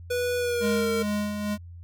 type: tone with pitch glide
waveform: square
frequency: 490.1 to 457.3 Hz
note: B4 to A#4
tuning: -13 to -33 cents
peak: -25 dBFS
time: 0.1-1.03 s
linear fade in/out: 10 ms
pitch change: -120 cents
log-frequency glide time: 0.38-0.9 s
type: tone with tremolo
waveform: square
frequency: 207.7 Hz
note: G#3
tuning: in tune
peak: -25 dBFS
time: 0.6-1.58 s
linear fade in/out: 50 ms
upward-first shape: sine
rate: 2.3 Hz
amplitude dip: 45%
effects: added 86 Hz sine -40 dBFS peak until 1.83 s